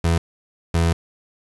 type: tone bursts at uneven times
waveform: 30% pulse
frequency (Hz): 83.6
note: E2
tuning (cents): +25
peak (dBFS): -13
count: 2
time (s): 0.04-0.18 / 0.74-0.93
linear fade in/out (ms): 5
effects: resampled to 24000 Hz + 7-bit